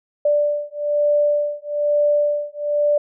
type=beating tone pair; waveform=sine; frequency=587.3 / 588.4 Hz; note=D5 / D5; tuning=0 / +3 cents; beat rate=1.1 Hz; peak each=-19 dBFS; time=0.25-2.98 s; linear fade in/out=5 ms; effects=none